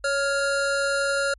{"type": "tone pair together", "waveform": "square", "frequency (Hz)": [556, 1401], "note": ["C#5", "F6"], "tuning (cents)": [5, 5], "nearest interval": "octave + major third", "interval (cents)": 1600, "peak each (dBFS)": -25, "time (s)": [0.04, 1.34], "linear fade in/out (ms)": 5, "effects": ["added 50 Hz sine -49 dBFS peak until 1.38 s", "MP3 48 kbps"]}